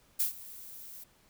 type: noise with ADSR envelope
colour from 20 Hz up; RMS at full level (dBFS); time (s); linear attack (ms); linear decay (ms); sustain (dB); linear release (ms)
violet; -27; 0.19-1.04; 13; 120; -20; 8
effects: pink hiss -65 dBFS RMS until 1.29 s